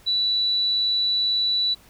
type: tone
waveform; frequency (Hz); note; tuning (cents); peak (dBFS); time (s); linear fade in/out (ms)
sine; 3951; B7; 0; -19; 0.06-1.75; 20
effects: pink hiss -53 dBFS RMS until 1.89 s